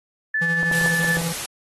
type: tone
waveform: sine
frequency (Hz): 1744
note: A6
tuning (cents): -16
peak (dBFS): -19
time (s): 0.34-1.17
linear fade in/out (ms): 5
type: tone with tremolo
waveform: square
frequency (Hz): 167.3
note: E3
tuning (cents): +26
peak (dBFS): -24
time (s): 0.41-1.33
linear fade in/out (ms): 10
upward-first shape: sine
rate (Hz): 12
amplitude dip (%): 50
type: clicks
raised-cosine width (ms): 1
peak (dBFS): -16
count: 7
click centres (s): 0.631 / 0.714 / 0.813 / 0.861 / 1.046 / 1.17 / 1.216
type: noise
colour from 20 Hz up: white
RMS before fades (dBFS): -29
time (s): 0.72-1.46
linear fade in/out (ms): 5
effects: AAC 32 kbps